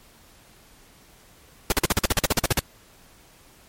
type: noise bursts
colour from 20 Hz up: pink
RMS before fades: -19 dBFS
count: 14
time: 1.7-2.593 s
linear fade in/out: 2 ms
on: 22 ms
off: 45 ms
effects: pink hiss -53 dBFS RMS until 3.68 s + MP3 64 kbps

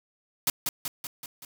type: noise with echo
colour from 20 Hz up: white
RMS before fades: -24 dBFS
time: 0.47-0.5 s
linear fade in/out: 2 ms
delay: 190 ms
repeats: 5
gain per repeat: -4 dB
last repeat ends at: 1.45 s
effects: none

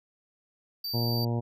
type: tone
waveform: square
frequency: 4640 Hz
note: D8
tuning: 22 cents flat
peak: -32 dBFS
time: 0.84-1.25 s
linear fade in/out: 5 ms
type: harmonic tone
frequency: 118 Hz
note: A#2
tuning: 22 cents sharp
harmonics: 1 / 2 / 3 / 4 / 5 / 6 / 7 / 8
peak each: -27 / -33 / -37 / -39 / -41 / -43 / -44 / -45 dBFS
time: 0.93-1.41 s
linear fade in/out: 20 ms
effects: none

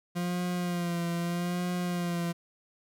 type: tone with vibrato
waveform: 40% pulse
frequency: 174.61 Hz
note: F3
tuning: in tune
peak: -28 dBFS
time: 0.15-2.33 s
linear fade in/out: 20 ms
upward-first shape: sine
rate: 0.8 Hz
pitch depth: 38 cents each way
effects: none

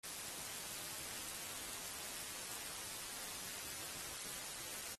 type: noise with amplitude modulation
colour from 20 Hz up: white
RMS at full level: -43 dBFS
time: 0.03-4.95 s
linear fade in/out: 10 ms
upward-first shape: sine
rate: 212 Hz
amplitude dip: 80%
effects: AAC 32 kbps

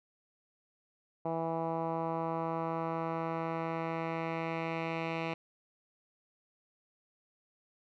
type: tone with low-pass filter sweep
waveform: 10% pulse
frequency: 164.1 Hz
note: E3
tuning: 8 cents flat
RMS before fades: -35 dBFS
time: 1.25-5.34 s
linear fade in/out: 5 ms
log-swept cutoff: 810 to 2700 Hz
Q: 1.9
effects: none

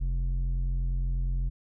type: tone with low-pass filter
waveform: square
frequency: 44.22 Hz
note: F1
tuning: 22 cents sharp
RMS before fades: -28 dBFS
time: 0-1.5 s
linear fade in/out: 20 ms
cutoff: 110 Hz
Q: 1.3
effects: none

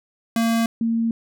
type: tone pair in turn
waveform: square / sine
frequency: 228.7 / 228.7 Hz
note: A#3 / A#3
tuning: -33 / -33 cents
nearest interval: unison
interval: 0 cents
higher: neither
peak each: -18 dBFS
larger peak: neither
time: 0.36-0.66 / 0.81-1.11 s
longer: neither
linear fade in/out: 2 ms
effects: none

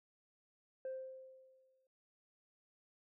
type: tone with exponential decay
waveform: sine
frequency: 523.3 Hz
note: C5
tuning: in tune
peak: -37 dBFS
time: 0.85-1.87 s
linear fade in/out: 2 ms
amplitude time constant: 220 ms
effects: noise-tail reverb RT60 1.0 s tail -26 dB re dry + tanh soft clip ceiling -38 dBFS

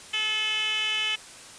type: tone with band-pass filter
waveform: 10% pulse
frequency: 431.9 Hz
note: A4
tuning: 32 cents flat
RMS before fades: -27 dBFS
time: 0.13-1.16 s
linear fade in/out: 10 ms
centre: 3000 Hz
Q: 5.7
effects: white hiss -45 dBFS RMS until 1.58 s + resampled to 22050 Hz

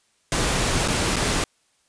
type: noise with dropouts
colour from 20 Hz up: pink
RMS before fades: -22 dBFS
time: 0.32-1.44 s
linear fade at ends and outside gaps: 1 ms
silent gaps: 0.878-0.883 / 1.159-1.165 s
effects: white hiss -65 dBFS RMS until 1.88 s + resampled to 22050 Hz

